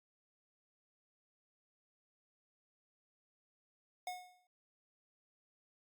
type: tone with exponential decay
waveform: square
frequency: 726 Hz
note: F#5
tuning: 33 cents flat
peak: -38 dBFS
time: 4.07-4.47 s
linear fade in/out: 2 ms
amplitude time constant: 85 ms
effects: Opus 48 kbps